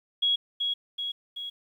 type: tone with echo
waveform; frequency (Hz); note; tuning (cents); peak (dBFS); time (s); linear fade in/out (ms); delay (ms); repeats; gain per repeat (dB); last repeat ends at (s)
sine; 3322; G#7; 0; -21; 0.22-0.36; 10; 380; 3; -4; 1.5
effects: 10-bit